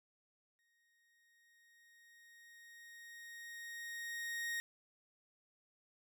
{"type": "tone with exponential growth", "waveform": "40% pulse", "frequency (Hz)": 1867, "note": "A#6", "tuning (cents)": 2, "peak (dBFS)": -36, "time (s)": [0.59, 4.6], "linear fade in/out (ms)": 0, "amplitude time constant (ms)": 870, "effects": []}